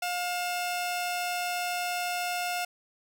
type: tone pair together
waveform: sawtooth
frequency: 712 / 2663 Hz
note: F5 / E7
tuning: +33 / +17 cents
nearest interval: octave + major seventh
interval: 2284 cents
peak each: -26 / -33 dBFS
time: 0.02-2.65 s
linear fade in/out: 5 ms
effects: none